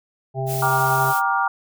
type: harmonic tone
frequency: 132.5 Hz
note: C3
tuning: 22 cents sharp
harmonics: 1 / 3 / 5 / 6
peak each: -24 / -29 / -29 / -30 dBFS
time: 0.34-1.14 s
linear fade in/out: 50 ms
type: noise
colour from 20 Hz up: blue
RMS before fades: -30 dBFS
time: 0.46-1.22 s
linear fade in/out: 50 ms
type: chord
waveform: sine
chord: G minor seventh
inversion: none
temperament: just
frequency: 784 / 940.8 / 1176 / 1411.2 Hz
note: G5 / Bb5 / D6 / F6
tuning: 0 / +16 / +2 / +18 cents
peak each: -23 dBFS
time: 0.62-1.48 s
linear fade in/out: 5 ms
effects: none